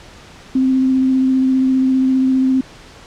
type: tone with vibrato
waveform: sine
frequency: 261.6 Hz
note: C4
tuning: in tune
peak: -11 dBFS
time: 0.55-2.61 s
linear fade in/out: 5 ms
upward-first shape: sine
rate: 15 Hz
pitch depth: 13 cents each way
effects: pink hiss -40 dBFS RMS until 3.06 s + low-pass 6000 Hz 12 dB/octave